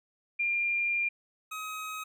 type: tone pair in turn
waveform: sine / 25% pulse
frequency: 2396 / 1266.8 Hz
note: D7 / D#6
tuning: +34 / +31 cents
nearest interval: major seventh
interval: 1103 cents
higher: first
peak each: -26 / -32 dBFS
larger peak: first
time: 0.39-1.09 / 1.51-2.04 s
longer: first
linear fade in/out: 10 ms
effects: none